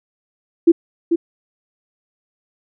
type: tone with echo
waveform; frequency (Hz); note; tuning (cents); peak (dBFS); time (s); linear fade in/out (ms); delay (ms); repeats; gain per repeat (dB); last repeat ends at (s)
sine; 335.8; E4; +32; -5; 0.67-0.72; 10; 440; 1; -7; 1.16
effects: none